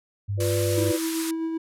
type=tone with vibrato; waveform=sine; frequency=100 Hz; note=G2; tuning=35 cents sharp; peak=-24 dBFS; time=0.28-0.92 s; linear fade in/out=20 ms; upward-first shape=square; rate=4.2 Hz; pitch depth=13 cents each way
type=chord; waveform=sine; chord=B diminished; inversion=second; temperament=equal; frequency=349.2 / 493.9 / 587.3 Hz; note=F4 / B4 / D5; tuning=0 / 0 / 0 cents; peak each=-27 / -27 / -30 dBFS; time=0.37-0.99 s; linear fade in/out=50 ms
type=band-pass noise; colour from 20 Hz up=white; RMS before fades=-34 dBFS; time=0.4-1.31 s; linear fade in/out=5 ms; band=950 to 13000 Hz; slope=48 dB/octave
type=tone with tremolo; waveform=triangle; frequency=325.3 Hz; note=E4; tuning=23 cents flat; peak=-22 dBFS; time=0.77-1.58 s; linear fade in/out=10 ms; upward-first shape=sine; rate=7.8 Hz; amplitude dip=30%
effects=none